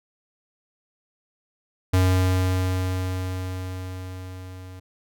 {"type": "tone with level ramp", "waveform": "square", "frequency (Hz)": 92.5, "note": "F#2", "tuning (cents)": 0, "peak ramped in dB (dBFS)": [-16, -39], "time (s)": [1.93, 4.8], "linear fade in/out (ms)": 10, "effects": []}